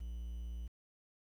triangle tone with quantisation, 58.1 Hz, A#1, 5 cents flat, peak -38 dBFS, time 0-0.68 s, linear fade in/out 10 ms, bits 11, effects none

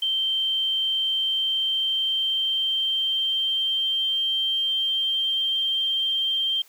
sine tone with pitch glide, 3129 to 3158 Hz, G7 to G7, -4 to +12 cents, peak -21 dBFS, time 0.02-6.62 s, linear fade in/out 5 ms, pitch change +16 cents, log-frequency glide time 1.13-5.65 s, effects white hiss -54 dBFS RMS until 6.68 s + high-pass 400 Hz 12 dB/octave

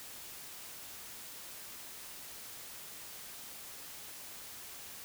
silence, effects white hiss -48 dBFS RMS until 5.04 s

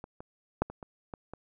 clicks, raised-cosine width 1 ms, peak -28 / -29 / -11 / -27 / -28 / -25 / -27 dBFS, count 7, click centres 0.041 / 0.205 / 0.62 / 0.7 / 0.828 / 1.138 / 1.336 s, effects none

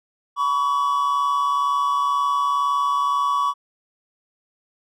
triangle tone pair together, 987.8 / 1129.8 Hz, B5 / C#6, 0 / +33 cents, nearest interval major second, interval 233 cents, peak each -23 / -17 dBFS, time 0.36-3.54 s, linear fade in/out 50 ms, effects none

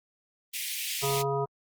pink high-pass noise, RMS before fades -33 dBFS, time 0.53-1.23 s, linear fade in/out 20 ms, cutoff 2100 Hz, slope 48 dB/octave
harmonic tone, 138.59 Hz, C#3, in tune, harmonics 1 / 3 / 5 / 7 / 9, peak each -32 / -29 / -34 / -34 / -37 dBFS, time 1.02-1.46 s, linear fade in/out 20 ms
effects Opus 24 kbps

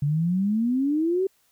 sine exponential sweep, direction up, 140 to 392 Hz, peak -20 dBFS, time 0.02-1.27 s, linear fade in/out 5 ms, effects white hiss -65 dBFS RMS until 1.51 s

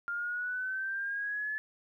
sine exponential sweep, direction up, 1396.9 to 1730 Hz, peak -32 dBFS, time 0.08-1.58 s, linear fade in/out 0 ms, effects 12-bit

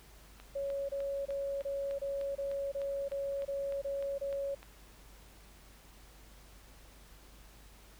click train, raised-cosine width 0.3 ms, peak -34 dBFS, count 15, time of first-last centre 0.4-4.63 s, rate 3.31 Hz
sine tone bursts, 556 Hz, C#5, 5 cents sharp, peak -33 dBFS, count 11, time 0.55-4.55 s, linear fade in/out 10 ms, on 340 ms, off 26 ms
effects added 50 Hz sine -56 dBFS peak until 7.99 s + pink hiss -59 dBFS RMS until 7.99 s

